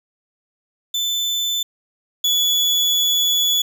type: tone pair in turn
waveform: 35% pulse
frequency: 3520 / 3418 Hz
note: A7 / G#7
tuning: 0 / +49 cents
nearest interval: minor second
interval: 51 cents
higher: first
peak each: -17 / -13 dBFS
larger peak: second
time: 0.94-1.63 / 2.24-3.62 s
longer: second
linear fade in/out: 5 ms
effects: none